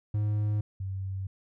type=tone pair in turn; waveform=triangle / sine; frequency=105.2 / 95.82 Hz; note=G#2 / G2; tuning=+23 / -39 cents; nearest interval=major second; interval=162 cents; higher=first; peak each=-23 / -31 dBFS; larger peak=first; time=0.14-0.61 / 0.8-1.27 s; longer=neither; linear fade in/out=5 ms; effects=none